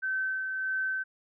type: tone with tremolo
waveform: sine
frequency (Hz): 1537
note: G6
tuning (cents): -35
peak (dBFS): -27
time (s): 0.02-1.04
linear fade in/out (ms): 20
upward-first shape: sine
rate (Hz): 1.6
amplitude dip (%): 35
effects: none